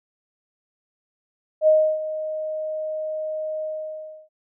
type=tone with ADSR envelope; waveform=sine; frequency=622.3 Hz; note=D#5; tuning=in tune; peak=-11 dBFS; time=1.61-4.29 s; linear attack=64 ms; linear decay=310 ms; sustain=-14 dB; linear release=660 ms; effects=none